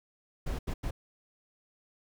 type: noise bursts at uneven times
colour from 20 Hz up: brown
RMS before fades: -33 dBFS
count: 3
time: 0.46-0.59 / 0.67-0.74 / 0.83-0.91 s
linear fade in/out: 10 ms
effects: none